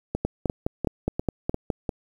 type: two click trains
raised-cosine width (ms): 2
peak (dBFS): -10 / -12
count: 8 / 6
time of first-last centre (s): 0.25-1.702 / 0.15-1.892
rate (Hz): 4.82 / 2.87
effects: 8-bit